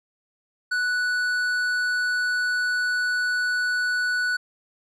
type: tone with tanh clipping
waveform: sine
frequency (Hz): 1480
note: F#6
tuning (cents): 0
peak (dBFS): -23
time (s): 0.71-4.37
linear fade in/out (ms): 10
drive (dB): 10
effects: none